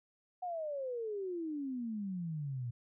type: exponential sweep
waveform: sine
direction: down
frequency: 740 to 116.54 Hz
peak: -36 dBFS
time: 0.42-2.71 s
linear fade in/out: 10 ms
effects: none